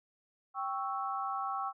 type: chord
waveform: sine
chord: C# diminished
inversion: second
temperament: equal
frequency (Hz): 784 / 1108.7 / 1318.5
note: G5 / C#6 / E6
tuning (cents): 0 / 0 / 0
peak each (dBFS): -37 / -37 / -38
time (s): 0.54-1.73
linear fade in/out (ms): 50
effects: none